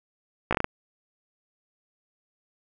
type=slowing click train; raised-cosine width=0.5 ms; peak=-8 dBFS; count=6; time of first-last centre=0.51-0.644 s; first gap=16 ms; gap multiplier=1.26; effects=none